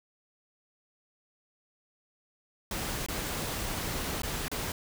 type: noise with dropouts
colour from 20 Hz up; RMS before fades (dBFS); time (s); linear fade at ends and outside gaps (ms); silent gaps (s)
pink; -34; 2.71-4.72; 2; 3.063-3.085 / 4.219-4.233 / 4.482-4.515
effects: none